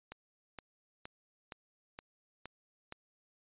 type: click train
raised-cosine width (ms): 0.3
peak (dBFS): -28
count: 7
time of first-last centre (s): 0.12-2.924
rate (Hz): 2.14
effects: resampled to 8000 Hz